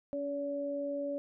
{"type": "tone pair together", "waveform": "sine", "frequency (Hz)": [281.8, 569.8], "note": ["C#4", "C#5"], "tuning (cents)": [29, 48], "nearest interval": "octave", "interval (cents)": 1219, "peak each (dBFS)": [-38, -34], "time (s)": [0.13, 1.18], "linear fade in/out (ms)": 0, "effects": []}